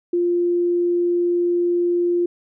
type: tone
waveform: sine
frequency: 349.2 Hz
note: F4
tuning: in tune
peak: -16 dBFS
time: 0.13-2.26 s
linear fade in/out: 5 ms
effects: none